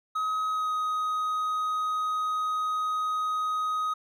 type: tone with pitch glide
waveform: triangle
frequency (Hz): 1269 to 1255.1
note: D#6 to D#6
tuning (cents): +34 to +15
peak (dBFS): -24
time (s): 0.15-3.94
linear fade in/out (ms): 10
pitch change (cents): -19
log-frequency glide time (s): 0.5-0.72
effects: none